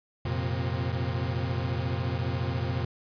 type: chord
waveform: 40% pulse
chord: F suspended fourth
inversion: none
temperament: equal with one note detuned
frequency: 88.78 / 116.54 / 130.81 Hz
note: F2 / Bb2 / C3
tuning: +29 / 0 / 0 cents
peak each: -31 dBFS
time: 0.25-2.85 s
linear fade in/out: 5 ms
effects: resampled to 11025 Hz